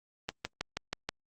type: click train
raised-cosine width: 0.2 ms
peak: -15 dBFS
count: 6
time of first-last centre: 0.29-1.09 s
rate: 6.25 Hz
effects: Opus 32 kbps